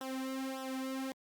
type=tone with flanger; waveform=sawtooth; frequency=264 Hz; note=C4; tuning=16 cents sharp; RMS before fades=-39 dBFS; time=0.01-1.12 s; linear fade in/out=0 ms; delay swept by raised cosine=0.44 to 2.64 ms; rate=1.7 Hz; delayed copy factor=-0.95; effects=Opus 48 kbps